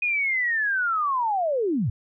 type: linear sweep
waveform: sine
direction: down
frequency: 2489 to 89.3 Hz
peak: -21 dBFS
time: 0.02-1.9 s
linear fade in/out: 5 ms
effects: none